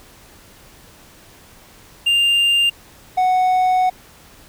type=tone pair in turn; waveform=triangle; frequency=2797 / 739.5 Hz; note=F7 / F#5; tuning=+2 / -1 cents; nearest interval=octave + major seventh; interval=2303 cents; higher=first; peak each=-11 dBFS; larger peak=neither; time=2.06-2.7 / 3.17-3.9 s; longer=second; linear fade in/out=10 ms; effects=pink hiss -46 dBFS RMS until 4.48 s